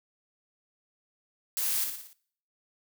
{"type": "noise with echo", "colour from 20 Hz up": "blue", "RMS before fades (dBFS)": -30, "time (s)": [1.57, 1.84], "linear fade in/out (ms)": 0, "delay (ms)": 58, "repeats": 5, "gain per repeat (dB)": -5, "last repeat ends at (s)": 2.13, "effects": ["noise-tail reverb RT60 0.6 s tail -22 dB re dry"]}